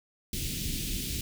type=band-stop noise; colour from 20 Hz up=pink; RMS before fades=-33 dBFS; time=0.33-1.21 s; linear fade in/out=2 ms; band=320 to 2700 Hz; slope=24 dB/octave; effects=none